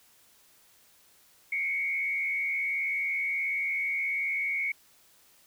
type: tone with frequency modulation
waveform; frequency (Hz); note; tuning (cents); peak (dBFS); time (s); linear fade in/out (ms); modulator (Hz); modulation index
sine; 2209; C#7; -7; -27; 1.52-4.72; 5; 78.6; 0.92
effects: white hiss -61 dBFS RMS until 5.46 s